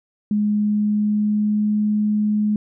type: tone with pitch glide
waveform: sine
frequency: 209 to 210.7 Hz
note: G#3 to G#3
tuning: +11 to +25 cents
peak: -16 dBFS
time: 0.31-2.56 s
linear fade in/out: 2 ms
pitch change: +14 cents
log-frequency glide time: 0.51-1.78 s
effects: none